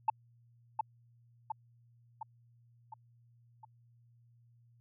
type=tone with echo; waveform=sine; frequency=880 Hz; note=A5; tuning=in tune; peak=-22 dBFS; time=0.08-0.1 s; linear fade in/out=5 ms; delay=710 ms; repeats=5; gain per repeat=-5 dB; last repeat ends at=3.65 s; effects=tanh soft clip ceiling -21 dBFS + added 118 Hz sine -62 dBFS peak until 4.8 s